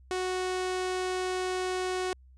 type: tone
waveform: sawtooth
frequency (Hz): 368.9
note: F#4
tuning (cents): -5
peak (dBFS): -25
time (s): 0.11-2.13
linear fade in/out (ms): 0
effects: added 64 Hz sine -52 dBFS peak until 2.37 s + resampled to 22050 Hz